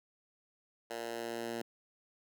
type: tone with high-pass filter sweep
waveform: 10% pulse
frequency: 116.54 Hz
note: A#2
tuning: in tune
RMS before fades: -40 dBFS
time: 0.9-1.62 s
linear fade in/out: 5 ms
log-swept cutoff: 500 to 240 Hz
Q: 1.1
effects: none